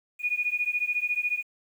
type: beating tone pair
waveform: sine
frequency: 2449 / 2463 Hz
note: D#7 / D#7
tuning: -28 / -18 cents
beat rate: 14 Hz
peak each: -28 dBFS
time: 0.19-1.43 s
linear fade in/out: 50 ms
effects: 9-bit